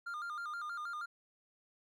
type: tone with vibrato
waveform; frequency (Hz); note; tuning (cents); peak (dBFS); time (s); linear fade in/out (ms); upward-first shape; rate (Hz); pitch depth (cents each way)
triangle; 1301; E6; -23; -37; 0.06-1.06; 10; square; 6.3; 120
effects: none